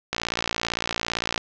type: click train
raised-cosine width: 0.2 ms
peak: -6 dBFS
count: 73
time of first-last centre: 0.13-1.378 s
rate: 57.7 Hz
effects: low-pass 6000 Hz 12 dB/octave + 8-bit